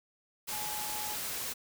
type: tone in noise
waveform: sine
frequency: 846 Hz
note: G#5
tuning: 32 cents sharp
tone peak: -41 dBFS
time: 0.51-1.16 s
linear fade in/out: 20 ms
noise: white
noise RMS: -37 dBFS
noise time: 0.47-1.54 s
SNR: -7 dB
effects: none